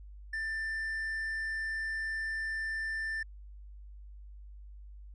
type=tone; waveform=triangle; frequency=1779 Hz; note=A6; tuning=19 cents sharp; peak=-31 dBFS; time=0.33-3.23 s; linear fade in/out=5 ms; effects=added 50 Hz sine -46 dBFS peak until 5.14 s + resampled to 22050 Hz